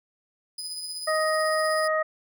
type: tone with tremolo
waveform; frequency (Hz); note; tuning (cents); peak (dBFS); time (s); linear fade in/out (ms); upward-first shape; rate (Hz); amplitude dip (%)
30% pulse; 4992; D#8; +5; -28; 0.58-1.88; 5; triangle; 16; 40
type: harmonic tone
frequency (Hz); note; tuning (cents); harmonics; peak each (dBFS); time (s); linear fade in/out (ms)
626; D#5; +10; 1 / 2 / 3; -24 / -27 / -29; 1.07-2.03; 10
effects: none